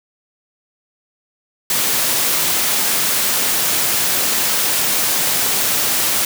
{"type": "high-pass noise", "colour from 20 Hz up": "white", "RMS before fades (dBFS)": -17, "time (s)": [1.7, 6.25], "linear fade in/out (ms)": 2, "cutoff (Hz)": 110, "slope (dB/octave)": 12, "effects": []}